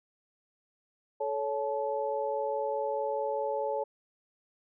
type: tone cluster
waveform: sine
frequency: 434.2 / 559 / 865 Hz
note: A4 / C#5 / A5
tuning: -23 / +14 / -30 cents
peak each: -34 / -32 / -34 dBFS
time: 1.2-3.84 s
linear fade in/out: 10 ms
effects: none